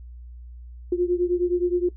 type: beating tone pair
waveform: sine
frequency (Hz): 351.3 / 360.9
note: F4 / F#4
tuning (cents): +10 / -43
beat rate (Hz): 9.6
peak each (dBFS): -21 / -23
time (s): 0.92-1.89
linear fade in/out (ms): 5
effects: noise-tail reverb RT60 0.1 s tail -17 dB re dry + added 60 Hz sine -38 dBFS peak until 1.96 s